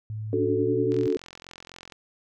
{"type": "tone with pitch glide", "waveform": "sine", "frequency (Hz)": [108, 119.83], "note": ["A2", "A#2"], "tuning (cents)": [-32, 48], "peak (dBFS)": -30, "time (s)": [0.1, 1.07], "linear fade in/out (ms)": 0, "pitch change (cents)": 180, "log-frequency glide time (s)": [0.59, 0.73]}
{"type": "chord", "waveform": "sine", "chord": "D major seventh", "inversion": "third", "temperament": "equal with one note detuned", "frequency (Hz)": [283.2, 293.7, 370, 440], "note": ["C#4", "D4", "F#4", "A4"], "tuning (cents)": [37, 0, 0, 0], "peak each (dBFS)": [-30, -30, -26, -25], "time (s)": [0.33, 1.17], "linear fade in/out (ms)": 2}
{"type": "click train", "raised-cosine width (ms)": 0.2, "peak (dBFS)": -25, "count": 45, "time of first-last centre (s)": [0.92, 1.922], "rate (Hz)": 43.9}
{"effects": []}